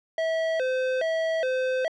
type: tone with vibrato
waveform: square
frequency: 578 Hz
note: D5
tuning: 28 cents flat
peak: -24 dBFS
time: 0.18-1.88 s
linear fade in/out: 2 ms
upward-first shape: square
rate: 1.2 Hz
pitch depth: 200 cents each way
effects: low-pass 3000 Hz 12 dB/octave